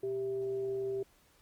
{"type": "tone with frequency modulation", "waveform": "sine", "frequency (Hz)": 392, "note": "G4", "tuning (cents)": 0, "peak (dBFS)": -32, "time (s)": [0.03, 1.03], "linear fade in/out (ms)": 5, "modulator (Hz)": 269, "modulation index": 0.25, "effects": ["pink hiss -66 dBFS RMS until 1.41 s", "Opus 32 kbps"]}